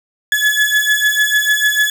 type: beating tone pair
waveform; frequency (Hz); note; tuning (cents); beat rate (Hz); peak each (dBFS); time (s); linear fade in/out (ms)
35% pulse; 1703 / 1709.7; G#6 / G#6; +43 / +50; 6.7; -13; 0.32-1.9; 2
effects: none